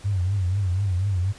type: tone with vibrato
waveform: sine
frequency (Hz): 94.9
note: F#2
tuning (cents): +44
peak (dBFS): -20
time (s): 0.04-1.33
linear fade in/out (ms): 20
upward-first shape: triangle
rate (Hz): 4.1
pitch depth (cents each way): 150
effects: pink hiss -47 dBFS RMS until 1.38 s + resampled to 22050 Hz

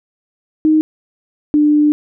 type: tone pair in turn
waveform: sine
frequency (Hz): 311.1 / 298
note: D#4 / D4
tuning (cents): 0 / +25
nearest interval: minor second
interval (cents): 75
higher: first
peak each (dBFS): -8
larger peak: neither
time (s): 0.65-0.81 / 1.54-1.92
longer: second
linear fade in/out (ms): 0
effects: none

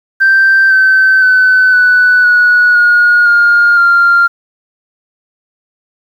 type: tone with pitch steps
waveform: sine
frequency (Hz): 1565 / 1539 / 1513.4 / 1488.3 / 1463.6 / 1439.3 / 1415.4 / 1391.8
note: G6 / G6 / F#6 / F#6 / F#6 / F#6 / F6 / F6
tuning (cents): -3 / -32 / +39 / +10 / -19 / -48 / +23 / -6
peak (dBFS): -3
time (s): 0.2-4.28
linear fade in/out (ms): 20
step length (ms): 510
effects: tanh soft clip ceiling -1 dBFS + 7-bit

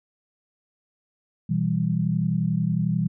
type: chord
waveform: sine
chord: E minor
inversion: second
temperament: equal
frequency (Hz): 123.47 / 164.81 / 196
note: B2 / E3 / G3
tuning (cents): 0 / 0 / 0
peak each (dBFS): -27 / -23 / -26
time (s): 1.49-3.08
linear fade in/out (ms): 10
effects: none

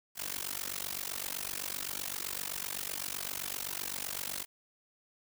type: noise with amplitude modulation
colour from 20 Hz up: white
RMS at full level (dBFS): -34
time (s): 0.15-4.46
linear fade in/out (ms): 50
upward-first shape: sine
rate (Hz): 47.8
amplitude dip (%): 100
effects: none

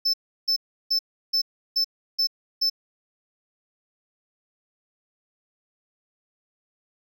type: tone bursts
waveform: triangle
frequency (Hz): 5274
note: E8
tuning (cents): 0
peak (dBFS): -18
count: 7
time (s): 0.05-2.699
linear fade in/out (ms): 10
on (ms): 87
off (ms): 340
effects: none

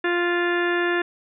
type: harmonic tone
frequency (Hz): 349.2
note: F4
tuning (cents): 0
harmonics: 1 / 2 / 3 / 4 / 5 / 6 / 7 / 8 / 10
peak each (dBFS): -22 / -31 / -32 / -30 / -25 / -37 / -37 / -37 / -40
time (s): 0.04-1.02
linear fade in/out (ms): 5
effects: none

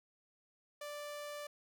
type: tone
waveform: sawtooth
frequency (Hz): 587.3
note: D5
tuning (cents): 0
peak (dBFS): -39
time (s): 0.81-1.47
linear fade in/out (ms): 5
effects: none

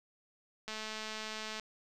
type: click train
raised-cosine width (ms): 0.2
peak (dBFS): -24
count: 200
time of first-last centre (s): 0.68-1.597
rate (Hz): 217
effects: none

